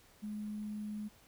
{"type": "tone with sample-and-hold", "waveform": "sine", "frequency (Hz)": 210.6, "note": "G#3", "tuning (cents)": 24, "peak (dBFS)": -38, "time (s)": [0.22, 1.09], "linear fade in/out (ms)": 20, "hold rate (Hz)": 11025, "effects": ["pink hiss -63 dBFS RMS until 1.27 s"]}